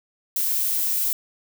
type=noise; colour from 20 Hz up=violet; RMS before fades=-23 dBFS; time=0.36-1.13 s; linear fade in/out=2 ms; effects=none